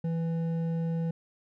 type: tone with hard clipping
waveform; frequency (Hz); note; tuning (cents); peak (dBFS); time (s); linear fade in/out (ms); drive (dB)
sine; 165.3; E3; +5; -29; 0.04-1.11; 5; 7
effects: none